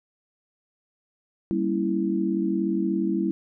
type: chord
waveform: sine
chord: G diminished seventh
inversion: none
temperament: equal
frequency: 196 / 233.1 / 277.2 / 329.6 Hz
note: G3 / Bb3 / Db4 / Fb4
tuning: 0 / 0 / 0 / 0 cents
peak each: -26 / -31 / -31 / -25 dBFS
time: 1.51-3.31 s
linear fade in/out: 0 ms
effects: none